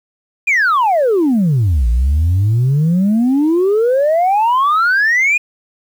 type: exponential two-way sweep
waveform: sine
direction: down then up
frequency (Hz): 2493 to 55.5 to 2493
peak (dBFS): -8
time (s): 0.47-5.38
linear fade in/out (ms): 10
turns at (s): 1.88
effects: tanh soft clip ceiling -8 dBFS + 7-bit